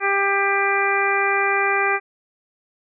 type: harmonic tone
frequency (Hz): 396.6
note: G4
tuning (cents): +20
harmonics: 1 / 2 / 3 / 4 / 5 / 6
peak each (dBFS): -24 / -24 / -24 / -24 / -24 / -24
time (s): 0-2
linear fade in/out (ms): 50
effects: none